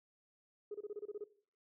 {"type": "tone bursts", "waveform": "sine", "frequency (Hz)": 416.7, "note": "G#4", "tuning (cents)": 6, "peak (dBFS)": -39, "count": 9, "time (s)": [0.71, 1.241], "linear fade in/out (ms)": 5, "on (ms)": 35, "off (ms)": 27, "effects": ["noise-tail reverb RT60 0.5 s tail -18 dB re dry", "tanh soft clip ceiling -35 dBFS"]}